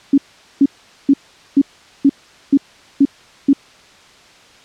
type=tone bursts; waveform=sine; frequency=277.8 Hz; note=C#4; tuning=4 cents sharp; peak=-6 dBFS; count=8; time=0.13-3.532 s; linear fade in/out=5 ms; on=49 ms; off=430 ms; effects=white hiss -45 dBFS RMS until 4.64 s + low-pass 5000 Hz 12 dB/octave